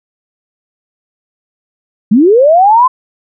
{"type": "linear sweep", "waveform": "sine", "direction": "up", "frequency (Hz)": [190.4, 1046.5], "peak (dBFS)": -3, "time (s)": [2.11, 2.88], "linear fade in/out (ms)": 10, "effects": []}